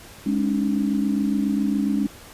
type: chord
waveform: sine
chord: Ab suspended fourth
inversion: none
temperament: equal with one note detuned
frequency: 207.7 / 277.2 / 304.5 Hz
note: Ab3 / Db4 / Eb4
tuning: 0 / 0 / -37 cents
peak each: -22 / -23 / -28 dBFS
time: 0.26-2.07 s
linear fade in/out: 5 ms
effects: pink hiss -44 dBFS RMS until 2.33 s + resampled to 32000 Hz